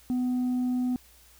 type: tone with tanh clipping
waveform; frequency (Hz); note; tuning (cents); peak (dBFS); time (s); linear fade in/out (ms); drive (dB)
sine; 250; B3; +21; -25; 0.1-0.96; 0; 2
effects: added 60 Hz sine -59 dBFS peak until 1.39 s + white hiss -57 dBFS RMS until 1.39 s